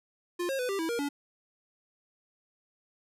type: tone with pitch steps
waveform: square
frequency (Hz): 351.3 / 539 / 498.9 / 393.9 / 326.1 / 470.7 / 285.2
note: F4 / C#5 / B4 / G4 / E4 / A#4 / C#4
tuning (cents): +10 / -49 / +17 / +8 / -19 / +17 / +49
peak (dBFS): -30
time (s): 0.39-1.09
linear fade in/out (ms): 10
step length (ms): 100
effects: resampled to 32000 Hz